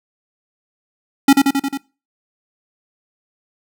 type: tone with echo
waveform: square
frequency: 276 Hz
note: C#4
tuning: 7 cents flat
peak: -6 dBFS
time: 1.28-1.33 s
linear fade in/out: 5 ms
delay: 89 ms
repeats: 5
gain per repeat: -3 dB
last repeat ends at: 1.775 s
effects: noise-tail reverb RT60 0.3 s tail -21 dB re dry